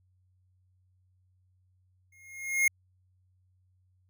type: tone with exponential growth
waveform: square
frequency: 2145 Hz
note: C7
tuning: 42 cents sharp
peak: -20 dBFS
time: 2.12-2.68 s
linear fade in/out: 5 ms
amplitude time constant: 120 ms
effects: added 92 Hz sine -65 dBFS peak until 4.09 s